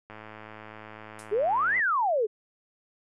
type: click train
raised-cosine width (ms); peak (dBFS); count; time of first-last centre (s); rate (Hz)
0.5; -28; 184; 0.1-1.794; 108
type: noise with exponential decay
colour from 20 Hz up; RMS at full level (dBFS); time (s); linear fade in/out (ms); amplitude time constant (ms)
violet; -37; 1.19-1.35; 1; 33
type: exponential two-way sweep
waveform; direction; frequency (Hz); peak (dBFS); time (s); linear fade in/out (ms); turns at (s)
sine; up then down; 386.6 to 2082 to 402.8; -22; 1.31-2.27; 20; 1.77
effects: resampled to 24000 Hz

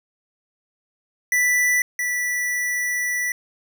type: tone pair in turn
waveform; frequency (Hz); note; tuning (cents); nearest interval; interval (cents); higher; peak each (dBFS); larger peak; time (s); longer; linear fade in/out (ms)
square; 1975.5 / 1964.1; B6 / B6; 0 / -10; unison; 10; first; -17 / -22; first; 1.32-1.82 / 1.99-3.32; second; 2
effects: none

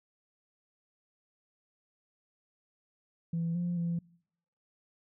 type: tone with pitch steps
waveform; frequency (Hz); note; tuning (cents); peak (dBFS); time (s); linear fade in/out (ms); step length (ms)
sine; 167 / 174.7 / 169.9; E3 / F3 / F3; +23 / +1 / -47; -28; 3.33-3.99; 5; 220
effects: noise-tail reverb RT60 0.7 s tail -26 dB re dry + tanh soft clip ceiling -26 dBFS

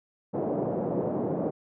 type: band-pass noise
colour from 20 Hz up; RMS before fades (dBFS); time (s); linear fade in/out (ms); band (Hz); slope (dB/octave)
white; -29; 0.33-1.51; 20; 130 to 600; 24
effects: none

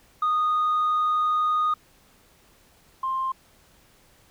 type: tone pair in turn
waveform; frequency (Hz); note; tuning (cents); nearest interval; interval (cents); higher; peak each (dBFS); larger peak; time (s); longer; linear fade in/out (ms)
sine; 1236 / 1053.4; D#6 / C6; -12 / +11; minor third; 277; first; -18 / -23; first; 0.22-1.74 / 3.03-3.32; first; 5
effects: tanh soft clip ceiling -18 dBFS + pink hiss -58 dBFS RMS until 4.3 s

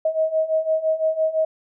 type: beating tone pair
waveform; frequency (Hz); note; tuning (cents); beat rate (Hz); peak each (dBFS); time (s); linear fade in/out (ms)
sine; 631 / 636.9; D#5 / D#5; +24 / +40; 5.9; -23 / -20; 0.05-1.45; 5
effects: none

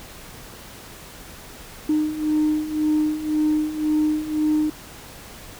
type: beating tone pair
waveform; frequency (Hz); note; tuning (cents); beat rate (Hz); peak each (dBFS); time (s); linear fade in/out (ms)
sine; 304.6 / 306.5; D#4 / D#4; -37 / -26; 1.9; -23 / -19; 1.89-4.7; 5
effects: tanh soft clip ceiling -13 dBFS + pink hiss -41 dBFS RMS until 5.59 s

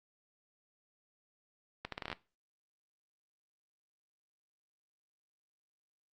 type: accelerating click train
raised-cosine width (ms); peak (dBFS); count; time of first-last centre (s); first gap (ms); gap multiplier
0.3; -22; 9; 1.85-2.128; 73; 0.77
effects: noise-tail reverb RT60 0.3 s tail -17 dB re dry + Opus 48 kbps

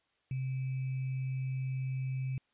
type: tone with sample-and-hold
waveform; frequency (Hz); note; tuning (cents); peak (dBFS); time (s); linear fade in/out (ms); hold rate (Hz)
sine; 130.81; C3; 0; -32; 0.31-2.38; 2; 2450
effects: white hiss -75 dBFS RMS until 2.53 s + resampled to 8000 Hz

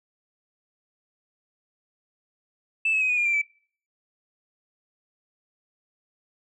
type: tone with pitch steps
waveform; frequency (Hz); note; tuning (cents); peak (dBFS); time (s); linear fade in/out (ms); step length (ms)
sine; 2637 / 2580 / 2524 / 2469 / 2415 / 2363 / 2312; E7 / E7 / D#7 / D#7 / D7 / D7 / D7; 0 / -38 / +24 / -14 / +48 / +10 / -28; -19; 2.85-3.417; 5; 81
effects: noise-tail reverb RT60 0.5 s tail -25 dB re dry + tanh soft clip ceiling -16 dBFS

